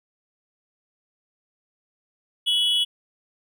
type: tone pair together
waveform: triangle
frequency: 2968 / 3353 Hz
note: F#7 / G#7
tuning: +5 / +16 cents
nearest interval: major second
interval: 211 cents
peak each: -20 dBFS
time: 2.46-2.85 s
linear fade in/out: 20 ms
effects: none